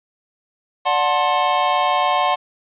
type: chord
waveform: square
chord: D dominant seventh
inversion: none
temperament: just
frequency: 587.3 / 734.2 / 881 / 1057.2 Hz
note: D5 / F#5 / A5 / C6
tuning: 0 / -14 / +2 / +18 cents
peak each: -25 / -20 / -24 / -20 dBFS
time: 0.85-2.36 s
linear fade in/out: 20 ms
effects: resampled to 8000 Hz + 8-bit